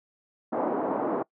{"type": "band-pass noise", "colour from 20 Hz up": "pink", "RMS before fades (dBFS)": -28, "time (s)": [0.52, 1.23], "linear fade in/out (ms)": 10, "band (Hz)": [250, 1000], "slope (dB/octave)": 24, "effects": ["noise-tail reverb RT60 0.1 s tail -23 dB re dry"]}